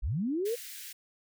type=linear sweep; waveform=sine; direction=up; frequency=35.67 to 493.9 Hz; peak=-28 dBFS; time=0.02-0.56 s; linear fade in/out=20 ms
type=high-pass noise; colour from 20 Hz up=white; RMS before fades=-44 dBFS; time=0.45-0.93 s; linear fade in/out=10 ms; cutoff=1600 Hz; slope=48 dB/octave
effects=none